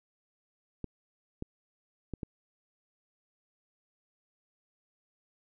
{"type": "clicks", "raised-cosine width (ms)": 3, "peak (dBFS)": -23, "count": 4, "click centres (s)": [0.843, 1.424, 2.137, 2.232], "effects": []}